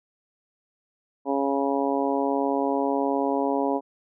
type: harmonic tone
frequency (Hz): 138.59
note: C#3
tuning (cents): 0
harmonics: 2 / 3 / 4 / 5 / 6 / 7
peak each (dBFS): -26 / -28 / -29 / -30 / -31 / -31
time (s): 1.25-3.81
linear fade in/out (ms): 50
effects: none